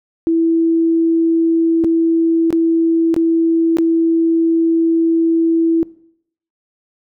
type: tone with dropouts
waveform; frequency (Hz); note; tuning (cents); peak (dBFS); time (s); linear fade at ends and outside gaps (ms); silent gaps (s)
sine; 329.5; E4; -1; -11; 0.27-5.83; 0; 1.839-1.845 / 2.505-2.527 / 3.142-3.164 / 3.77-3.785
effects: noise-tail reverb RT60 0.7 s tail -22 dB re dry